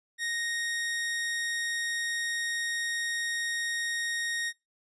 sawtooth tone, 1864.7 Hz, A#6, in tune, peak -26 dBFS, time 0.18-4.53 s, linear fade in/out 50 ms, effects noise-tail reverb RT60 0.2 s tail -24 dB re dry + resampled to 24000 Hz

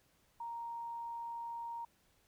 sine tone, 933 Hz, A#5, 1 cent sharp, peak -40 dBFS, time 0.4-1.85 s, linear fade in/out 5 ms, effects pink hiss -72 dBFS RMS until 2.27 s

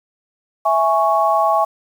sine chord, C# minor, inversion first, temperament equal, 659.3 / 830.6 / 1108.7 Hz, E5 / G#5 / C#6, 0 / 0 / 0 cents, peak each -17 dBFS, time 0.65-1.65 s, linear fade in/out 10 ms, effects 7-bit

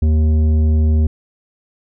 sine tone with tanh clipping, 77.78 Hz, D#2, in tune, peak -12 dBFS, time 0.02-1.07 s, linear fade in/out 5 ms, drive 10 dB, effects none

